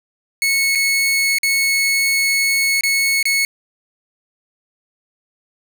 sawtooth tone with dropouts, 2199 Hz, C#7, 14 cents flat, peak -11 dBFS, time 0.42-3.45 s, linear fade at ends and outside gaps 1 ms, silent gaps 0.751-0.755 / 1.385-1.432 / 2.809-2.835 / 3.228-3.254 s, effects none

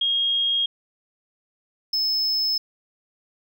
sine / triangle tone pair in turn, 3258 / 5215 Hz, G#7 / E8, -34 / -19 cents, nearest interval minor sixth, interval 815 cents, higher second, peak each -19 dBFS, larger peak neither, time 0.01-0.66 / 1.93-2.58 s, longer neither, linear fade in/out 5 ms, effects none

